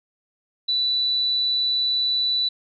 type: tone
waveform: sine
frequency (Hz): 3967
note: B7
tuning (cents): +7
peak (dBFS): -19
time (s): 0.68-2.49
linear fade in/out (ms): 10
effects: none